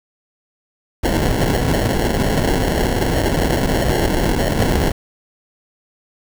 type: noise with sample-and-hold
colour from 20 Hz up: pink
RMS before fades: -17 dBFS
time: 1.03-4.92 s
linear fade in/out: 10 ms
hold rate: 1225 Hz
effects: none